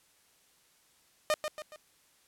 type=tone with echo; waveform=sawtooth; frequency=610 Hz; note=D#5; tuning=34 cents flat; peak=-21 dBFS; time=1.3-1.34 s; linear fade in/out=0 ms; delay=140 ms; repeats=3; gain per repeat=-7 dB; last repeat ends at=1.76 s; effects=white hiss -66 dBFS RMS until 2.27 s + low-pass 12000 Hz 12 dB/octave